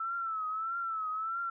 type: tone with vibrato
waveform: sine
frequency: 1318.5 Hz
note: E6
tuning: in tune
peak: -32 dBFS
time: 0-1.5 s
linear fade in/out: 5 ms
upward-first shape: triangle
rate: 1.6 Hz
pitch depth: 90 cents each way
effects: none